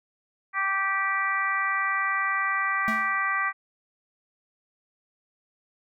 harmonic tone, 390 Hz, G4, 9 cents flat, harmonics 2 / 3 / 4 / 5 / 6, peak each -37 / -27 / -31 / -27 / -35 dBFS, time 0.53-3.53 s, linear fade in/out 50 ms
square tone with exponential decay, 220.1 Hz, A3, 1 cent sharp, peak -26 dBFS, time 2.88-3.19 s, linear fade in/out 0 ms, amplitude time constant 67 ms
effects none

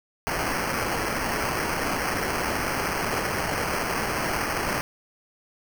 white noise with sample-and-hold, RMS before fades -27 dBFS, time 0.27-4.81 s, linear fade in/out 0 ms, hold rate 3675 Hz, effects none

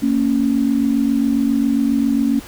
sine tone pair together, 229.8 / 277.2 Hz, A#3 / C#4, -25 / 0 cents, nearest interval minor third, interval 325 cents, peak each -17 / -16 dBFS, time 0.02-2.4 s, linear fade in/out 10 ms, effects added 56 Hz sine -44 dBFS peak until 2.47 s + pink hiss -38 dBFS RMS until 2.47 s

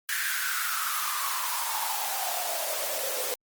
white noise with high-pass filter sweep, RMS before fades -30 dBFS, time 0.09-3.34 s, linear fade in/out 0 ms, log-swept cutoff 1700 to 490 Hz, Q 7.5, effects Opus 24 kbps

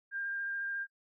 sine tone with vibrato, 1600 Hz, G6, 35 cents sharp, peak -34 dBFS, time 0.11-0.87 s, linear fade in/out 50 ms, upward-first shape sine, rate 14 Hz, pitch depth 11 cents each way, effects noise-tail reverb RT60 0.1 s tail -22 dB re dry

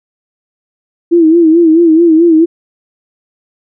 sine tone with vibrato, 329.3 Hz, E4, 2 cents flat, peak -3 dBFS, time 1.11-2.46 s, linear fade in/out 20 ms, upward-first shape sine, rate 4.6 Hz, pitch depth 85 cents each way, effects none

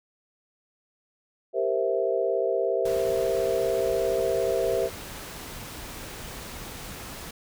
sine chord, C dominant seventh, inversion second, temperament equal, 392 / 466.2 / 523.3 / 659.3 Hz, G4 / Bb4 / C5 / E5, 0 / 0 / 0 / 0 cents, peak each -28 dBFS, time 1.53-4.9 s, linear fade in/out 50 ms
pink noise, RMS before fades -39 dBFS, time 2.85-7.31 s, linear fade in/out 5 ms
effects none

